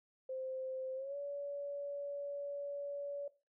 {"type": "tone with pitch glide", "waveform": "sine", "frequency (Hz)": [522, 569.2], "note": ["C5", "C#5"], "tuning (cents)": [-4, 46], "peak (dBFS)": -39, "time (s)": [0.29, 3.28], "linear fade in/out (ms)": 5, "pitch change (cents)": 150, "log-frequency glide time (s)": [0.95, 1.16], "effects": ["noise-tail reverb RT60 0.3 s tail -17 dB re dry"]}